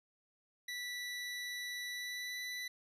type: tone with pitch glide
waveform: 25% pulse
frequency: 1964 to 1981.1 Hz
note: B6 to B6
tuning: -10 to +5 cents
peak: -36 dBFS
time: 0.68-2.68 s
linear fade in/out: 5 ms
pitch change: +15 cents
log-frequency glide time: 1.9-2.42 s
effects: low-pass 12000 Hz 12 dB/octave

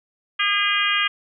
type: harmonic tone with a mistuned harmonic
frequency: 407.2 Hz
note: G#4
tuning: 34 cents flat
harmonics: 3 / 4 / 5 / 6 / 7 / 8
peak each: -25 / -25 / -25 / -25 / -25 / -25 dBFS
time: 0.39-1.08 s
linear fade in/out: 10 ms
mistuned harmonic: 8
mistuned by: -21 cents
effects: none

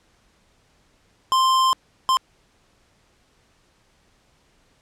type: tone bursts at uneven times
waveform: square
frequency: 1046.5 Hz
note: C6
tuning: in tune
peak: -16 dBFS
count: 2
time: 1.32-1.73 / 2.09-2.17 s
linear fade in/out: 0 ms
effects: pink hiss -61 dBFS RMS until 4.81 s + low-pass 8000 Hz 12 dB/octave

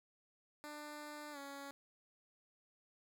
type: tone with pitch glide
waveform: 10% pulse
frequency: 297.7 to 279.4 Hz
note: D4 to C#4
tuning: +24 to +14 cents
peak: -39 dBFS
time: 0.64-1.71 s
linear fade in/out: 0 ms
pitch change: -110 cents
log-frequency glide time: 1.32-1.38 s
effects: none

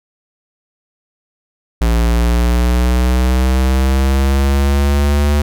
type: exponential sweep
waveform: square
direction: up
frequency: 57 to 73.5 Hz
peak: -11 dBFS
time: 1.81-5.42 s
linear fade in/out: 5 ms
effects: none

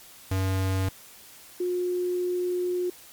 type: tone pair in turn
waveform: square / sine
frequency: 95 / 358.7 Hz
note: F#2 / F4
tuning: +46 / +46 cents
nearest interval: octave + major seventh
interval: 2300 cents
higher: second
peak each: -24 dBFS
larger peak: neither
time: 0.31-0.89 / 1.6-2.9 s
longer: second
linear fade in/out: 5 ms
effects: white hiss -49 dBFS RMS until 3.12 s + MP3 96 kbps

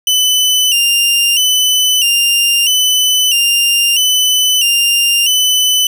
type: tone with vibrato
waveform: sawtooth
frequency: 2900 Hz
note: F#7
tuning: 35 cents flat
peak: -6 dBFS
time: 0.07-5.87 s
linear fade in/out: 2 ms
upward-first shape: square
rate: 0.77 Hz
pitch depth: 63 cents each way
effects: none

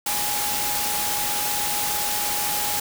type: tone in noise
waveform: sine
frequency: 830.6 Hz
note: G#5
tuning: in tune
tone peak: -30 dBFS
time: 0.06-2.8 s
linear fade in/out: 5 ms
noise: white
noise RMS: -25 dBFS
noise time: 0.06-2.8 s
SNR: -8 dB
effects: none

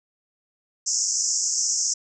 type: band-pass noise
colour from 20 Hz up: white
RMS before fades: -24 dBFS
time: 0.86-1.94 s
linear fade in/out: 10 ms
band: 5300 to 7400 Hz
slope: 96 dB/octave
effects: none

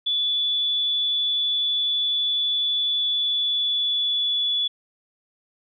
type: tone with pitch glide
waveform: sine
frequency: 3452 to 3426 Hz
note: A7 to A7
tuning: -34 to -47 cents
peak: -20 dBFS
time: 0.06-4.68 s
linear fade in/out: 10 ms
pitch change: -13 cents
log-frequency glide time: 2.94-4.56 s
effects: none

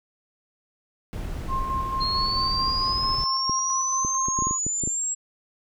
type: noise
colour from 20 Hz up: brown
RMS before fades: -31 dBFS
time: 1.13-3.24 s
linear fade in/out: 0 ms
type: tone with tremolo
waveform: sine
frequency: 1061 Hz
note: C6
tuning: 24 cents sharp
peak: -24 dBFS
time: 1.48-4.59 s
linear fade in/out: 50 ms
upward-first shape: square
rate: 4.5 Hz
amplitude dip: 35%
type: exponential sweep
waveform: sine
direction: up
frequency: 4200 to 7660 Hz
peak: -24 dBFS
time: 2-5.15 s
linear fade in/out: 20 ms
type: clicks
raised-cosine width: 3 ms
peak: -18 dBFS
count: 10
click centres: 3.496 / 4.049 / 4.285 / 4.389 / 4.423 / 4.47 / 4.51 / 4.666 / 4.837 / 4.875 s
effects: none

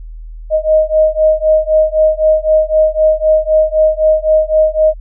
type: beating tone pair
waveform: sine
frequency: 622.3 / 626.2 Hz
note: D#5 / D#5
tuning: 0 / +11 cents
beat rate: 3.9 Hz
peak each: -11 dBFS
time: 0.5-4.94 s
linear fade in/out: 50 ms
effects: added 40 Hz sine -26 dBFS peak until 5 s

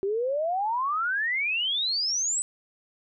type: exponential sweep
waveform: sine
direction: up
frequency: 380 to 8150 Hz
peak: -24 dBFS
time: 0.03-2.42 s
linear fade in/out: 0 ms
effects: none

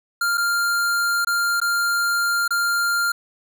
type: tone with dropouts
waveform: square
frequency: 1396.9 Hz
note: F6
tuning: in tune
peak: -19 dBFS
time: 0.21-3.12 s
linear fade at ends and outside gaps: 5 ms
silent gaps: 0.374-0.378 / 1.248-1.27 / 1.602-1.615 / 2.479-2.506 s
effects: none

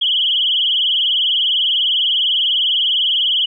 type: tone with vibrato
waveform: sine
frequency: 3118 Hz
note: G7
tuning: 10 cents flat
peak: -13 dBFS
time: 0.01-3.46 s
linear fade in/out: 10 ms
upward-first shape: triangle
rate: 20 Hz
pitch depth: 140 cents each way
effects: none

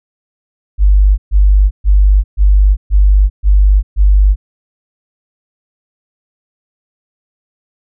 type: tone bursts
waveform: sine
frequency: 49.41 Hz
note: G1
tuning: 14 cents sharp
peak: -4 dBFS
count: 7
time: 0.78-4.36 s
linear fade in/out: 50 ms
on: 400 ms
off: 130 ms
effects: none

